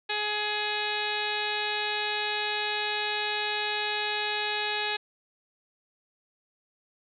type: harmonic tone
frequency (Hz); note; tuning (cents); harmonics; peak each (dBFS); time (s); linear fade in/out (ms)
420; G#4; +19; 1 / 2 / 3 / 4 / 5 / 6 / 7 / 8 / 9 / 10; -37 / -34 / -44 / -34 / -40 / -34 / -40 / -38 / -37 / -40; 0.09-4.97; 10
effects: none